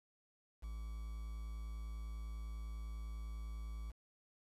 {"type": "tone with quantisation", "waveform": "triangle", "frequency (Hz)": 55, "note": "A1", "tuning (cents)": 0, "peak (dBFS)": -40, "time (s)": [0.62, 3.92], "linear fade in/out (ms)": 20, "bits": 10, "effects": ["resampled to 32000 Hz"]}